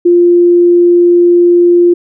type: tone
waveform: sine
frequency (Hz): 349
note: F4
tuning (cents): -1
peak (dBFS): -3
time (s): 0.05-1.94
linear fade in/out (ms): 10
effects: none